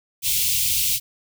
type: band-stop noise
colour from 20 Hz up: white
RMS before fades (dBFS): -21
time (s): 0.22-1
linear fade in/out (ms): 50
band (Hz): 150 to 2400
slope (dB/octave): 48
effects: none